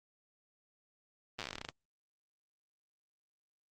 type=slowing click train; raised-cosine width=0.2 ms; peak=-22 dBFS; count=16; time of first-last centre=1.39-1.688 s; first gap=8 ms; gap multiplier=1.12; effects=Opus 24 kbps